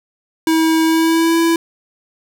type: tone with pitch glide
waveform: square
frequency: 322.1 to 332.1 Hz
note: E4 to E4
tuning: -40 to +13 cents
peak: -12 dBFS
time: 0.47-1.56 s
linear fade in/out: 2 ms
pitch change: +53 cents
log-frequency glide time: 0.84-1.39 s
effects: none